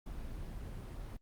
brown noise, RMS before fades -43 dBFS, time 0.06-1.17 s, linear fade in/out 5 ms, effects Opus 24 kbps

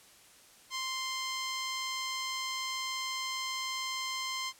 10% pulse tone, 1046.5 Hz, C6, in tune, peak -25 dBFS, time 0.7-4.53 s, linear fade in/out 50 ms, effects white hiss -58 dBFS RMS until 4.59 s + low-pass 11000 Hz 12 dB/octave

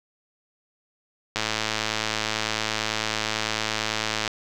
click train, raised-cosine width 0.2 ms, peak -7 dBFS, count 319, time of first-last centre 1.36-4.277 s, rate 109 Hz, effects none

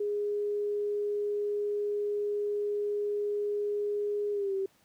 sine tone with pitch glide, 412.8 to 387.4 Hz, G#4 to G4, -10 to -20 cents, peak -28 dBFS, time 0-4.66 s, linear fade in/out 5 ms, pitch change -110 cents, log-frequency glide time 4.32-4.54 s, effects pink hiss -66 dBFS RMS until 4.84 s + high-pass 80 Hz 12 dB/octave

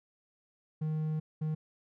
triangle tone bursts at uneven times, 155.56 Hz, D#3, in tune, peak -28 dBFS, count 2, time 0.81-1.2 / 1.41-1.55 s, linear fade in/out 10 ms, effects none

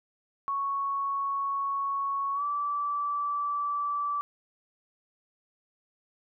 sine tone with pitch glide, 1108.7 to 1159.8 Hz, C#6 to D6, 0 to -22 cents, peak -27 dBFS, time 0.48-4.21 s, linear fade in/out 0 ms, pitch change +78 cents, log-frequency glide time 2.34-2.43 s, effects none

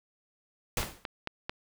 pink noise with exponential decay, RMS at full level -27 dBFS, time 0.77-1.05 s, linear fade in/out 2 ms, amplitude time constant 59 ms
click train, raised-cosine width 0.3 ms, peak -17 dBFS, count 4, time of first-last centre 0.83-1.495 s, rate 4.51 Hz
effects none

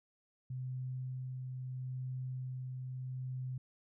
sine tone with tremolo, 128.5 Hz, C3, 31 cents flat, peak -37 dBFS, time 0.5-3.58 s, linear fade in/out 5 ms, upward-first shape sine, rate 0.76 Hz, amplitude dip 25%, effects none

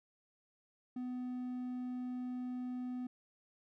triangle tone, 250 Hz, B3, 21 cents sharp, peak -36 dBFS, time 0.96-3.07 s, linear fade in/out 5 ms, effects none

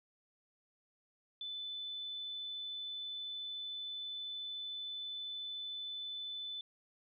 sine tone, 3507 Hz, A7, 6 cents flat, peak -40 dBFS, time 1.41-6.61 s, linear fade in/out 2 ms, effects none

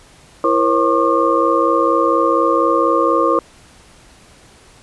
sine tone cluster, 333 / 474.8 / 539 / 1082 / 1198 Hz, E4 / A#4 / C#5 / C#6 / D6, +18 / +32 / -49 / -42 / +34 cents, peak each -18 dBFS, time 0.44-3.39 s, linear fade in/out 2 ms, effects pink hiss -46 dBFS RMS until 4.82 s + resampled to 24000 Hz

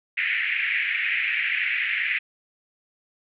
white band-pass noise, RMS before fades -25 dBFS, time 0.17-2.19 s, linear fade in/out 10 ms, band 1800 to 2500 Hz, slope 48 dB/octave, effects none

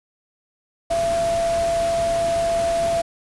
sine tone in noise, 674 Hz, E5, 38 cents sharp, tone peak -18 dBFS, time 0.9-3.02 s, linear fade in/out 10 ms, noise pink, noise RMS -31 dBFS, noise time 0.9-3.02 s, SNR +10 dB, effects resampled to 24000 Hz

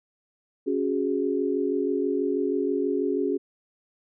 sine chord, C# suspended fourth, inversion none, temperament just, 277.2 / 369.6 / 415.8 Hz, C#4 / F#4 / G#4, 0 / -2 / +2 cents, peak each -27 dBFS, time 0.66-3.38 s, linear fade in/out 20 ms, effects none

